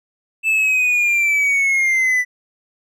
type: linear sweep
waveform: triangle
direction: down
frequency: 2643 to 1975.5 Hz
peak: -12 dBFS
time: 0.43-2.25 s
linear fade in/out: 50 ms
effects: none